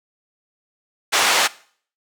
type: band-pass noise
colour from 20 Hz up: pink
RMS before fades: -17 dBFS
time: 1.12-1.48 s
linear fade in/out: 20 ms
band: 810 to 7400 Hz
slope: 12 dB/octave
effects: noise-tail reverb RT60 0.5 s tail -20 dB re dry